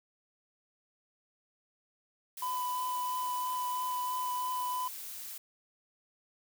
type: noise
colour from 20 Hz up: blue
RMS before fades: -43 dBFS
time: 2.37-5.38 s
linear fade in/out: 5 ms
type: tone with vibrato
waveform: triangle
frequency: 1000 Hz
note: B5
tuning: 21 cents sharp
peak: -30 dBFS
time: 2.42-4.88 s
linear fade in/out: 5 ms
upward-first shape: triangle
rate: 3 Hz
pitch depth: 14 cents each way
effects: none